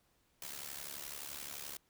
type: noise with amplitude modulation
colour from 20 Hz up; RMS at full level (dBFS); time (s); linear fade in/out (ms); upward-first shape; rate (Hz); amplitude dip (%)
white; -42; 0.42-1.77; 2; sine; 71.6; 80
effects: pink hiss -74 dBFS RMS until 1.89 s